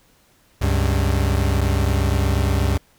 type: tone pair together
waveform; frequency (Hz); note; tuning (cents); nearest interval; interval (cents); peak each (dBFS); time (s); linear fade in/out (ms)
40% pulse; 69 / 97.4; C#2 / G2; -7 / -11; tritone; 596; -18 / -19; 0.61-2.78; 10
effects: pink hiss -57 dBFS RMS until 2.98 s